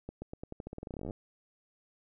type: accelerating click train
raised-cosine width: 2 ms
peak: -27 dBFS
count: 23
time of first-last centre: 0.09-1.108 s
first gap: 130 ms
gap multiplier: 0.88
effects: none